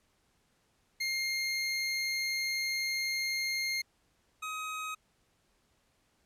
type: tone pair in turn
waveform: 25% pulse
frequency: 2124 / 1262.9 Hz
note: C7 / D#6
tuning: +25 / +25 cents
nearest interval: major sixth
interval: 900 cents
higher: first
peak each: -27 / -32 dBFS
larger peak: first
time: 1-3.82 / 4.42-4.95 s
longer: first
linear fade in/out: 10 ms
effects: pink hiss -72 dBFS RMS until 6.25 s + low-pass 11000 Hz 12 dB/octave